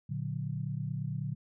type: chord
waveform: sine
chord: Bb augmented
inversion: none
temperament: just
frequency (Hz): 116.54 / 145.68 / 182.1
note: Bb2 / D3 / F#3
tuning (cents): 0 / -14 / -27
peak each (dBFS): -37 / -35 / -40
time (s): 0.09-1.35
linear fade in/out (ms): 10
effects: none